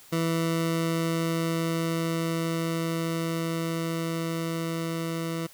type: tone with level ramp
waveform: 20% pulse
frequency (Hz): 164.81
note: E3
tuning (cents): 0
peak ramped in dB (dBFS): -19 to -24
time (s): 0.12-5.47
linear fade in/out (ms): 10
effects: white hiss -52 dBFS RMS until 5.53 s